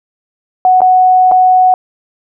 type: tone with dropouts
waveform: sine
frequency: 740 Hz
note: F#5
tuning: in tune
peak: -4 dBFS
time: 0.65-1.74 s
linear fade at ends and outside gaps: 1 ms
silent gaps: 0.806-0.817 / 1.314-1.319 s
effects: none